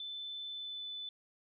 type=tone with pitch glide; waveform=sine; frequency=3520 to 3500 Hz; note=A7 to A7; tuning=0 to -10 cents; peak=-40 dBFS; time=0-1.09 s; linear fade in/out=2 ms; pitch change=-10 cents; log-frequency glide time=0.49-0.86 s; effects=none